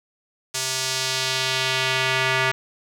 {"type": "tone with band-pass filter sweep", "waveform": "square", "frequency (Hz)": 130.81, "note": "C3", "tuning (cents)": 0, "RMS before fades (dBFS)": -23, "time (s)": [0.54, 2.52], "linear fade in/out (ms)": 10, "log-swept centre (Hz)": [6700, 2000], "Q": 1.2, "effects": []}